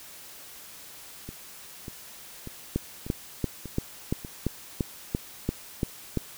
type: two click trains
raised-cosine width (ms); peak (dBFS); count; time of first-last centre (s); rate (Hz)
3; -24 / -12; 6 / 11; 1.29-4.249 / 2.76-6.173; 1.69 / 2.93
effects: white hiss -46 dBFS RMS until 6.37 s